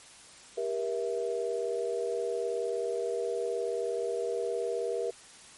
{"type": "chord", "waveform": "sine", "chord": "E diminished", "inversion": "first", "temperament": "just", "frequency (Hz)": [395.6, 474.7, 659.3], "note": ["G4", "Bb4", "E5"], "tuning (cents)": [16, 31, 0], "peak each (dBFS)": [-34, -31, -37], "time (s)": [0.57, 5.11], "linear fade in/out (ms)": 10, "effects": ["white hiss -52 dBFS RMS until 5.57 s", "MP3 48 kbps"]}